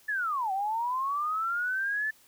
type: linear two-way sweep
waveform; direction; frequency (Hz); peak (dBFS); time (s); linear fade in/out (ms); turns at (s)
sine; down then up; 1760 to 750 to 1760; -27; 0.08-2.11; 10; 0.52
effects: white hiss -60 dBFS RMS until 2.27 s